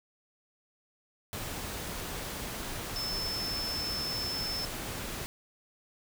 sine tone in noise, 5274 Hz, E8, in tune, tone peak -33 dBFS, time 2.96-4.65 s, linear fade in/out 0 ms, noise pink, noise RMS -38 dBFS, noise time 1.33-5.26 s, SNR +2 dB, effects none

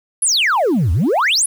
sine exponential two-way sweep, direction down then up, 11175 to 74.8 to 11175 Hz, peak -10 dBFS, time 0.22-1.46 s, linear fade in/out 5 ms, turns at 0.92 s, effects tanh soft clip ceiling -11 dBFS + 7-bit

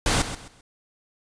pink noise with echo, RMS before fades -21 dBFS, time 0.06-0.22 s, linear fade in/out 2 ms, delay 130 ms, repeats 3, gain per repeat -11 dB, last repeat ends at 0.61 s, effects resampled to 22050 Hz

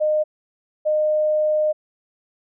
sine tone pair in turn, 612 / 612 Hz, D#5 / D#5, -29 / -29 cents, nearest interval unison, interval 0 cents, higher neither, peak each -16 dBFS, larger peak neither, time 0-0.24 / 0.85-1.73 s, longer second, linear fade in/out 20 ms, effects none

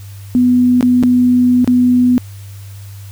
sine tone with dropouts, 247.9 Hz, B3, 7 cents sharp, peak -7 dBFS, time 0.35-2.18 s, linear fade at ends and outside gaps 0 ms, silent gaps 0.809-0.827 / 1.028-1.035 / 1.645-1.676 s, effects added 99 Hz sine -29 dBFS peak until 3.11 s + white hiss -43 dBFS RMS until 3.11 s

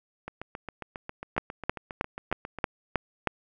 two click trains, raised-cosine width 0.5 ms, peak -9 / -21 dBFS, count 7 / 18, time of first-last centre 1.38-3.273 / 0.28-2.587 s, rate 3.17 / 7.37 Hz, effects none

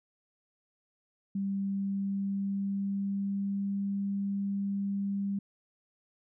sine tone with pitch glide, 196.7 to 198.76 Hz, G3 to G3, +6 to +24 cents, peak -29 dBFS, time 1.35-5.39 s, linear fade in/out 5 ms, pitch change +18 cents, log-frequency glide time 1.68-3.83 s, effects none

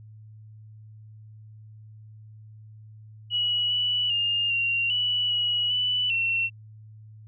sine tone with pitch steps, 2923 / 2952 / 2821 / 2762 / 2951 / 2917 / 2976 / 2714 Hz, F#7 / F#7 / F7 / F7 / F#7 / F#7 / F#7 / E7, -22 / -5 / +17 / -20 / -5 / -25 / +9 / +50 cents, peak -22 dBFS, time 3.3-6.5 s, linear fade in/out 50 ms, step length 400 ms, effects added 108 Hz sine -44 dBFS peak until 7.27 s

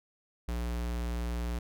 square tone, 59.2 Hz, A#1, 27 cents sharp, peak -32 dBFS, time 0.48-1.59 s, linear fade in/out 5 ms, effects none

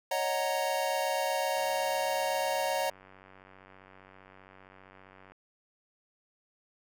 square chord, D# minor seventh, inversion third, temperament equal, 554.4 / 622.3 / 740 / 932.3 Hz, C#5 / D#5 / F#5 / A#5, 0 / 0 / 0 / 0 cents, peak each -34 / -35 / -35 / -35 dBFS, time 0.11-2.9 s, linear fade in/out 5 ms
click train, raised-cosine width 0.5 ms, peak -38 dBFS, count 358, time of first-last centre 1.57-5.32 s, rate 95.2 Hz
effects none

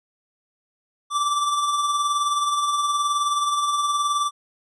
square tone with tremolo, 1168 Hz, D6, 10 cents flat, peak -19 dBFS, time 1.1-4.31 s, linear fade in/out 50 ms, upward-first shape sine, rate 19 Hz, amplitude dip 40%, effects resampled to 24000 Hz

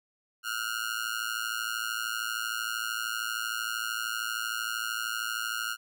sawtooth tone with amplitude modulation, 1422 Hz, F6, 31 cents sharp, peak -23 dBFS, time 0.43-5.77 s, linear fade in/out 50 ms, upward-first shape sine, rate 113 Hz, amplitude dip 95%, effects none

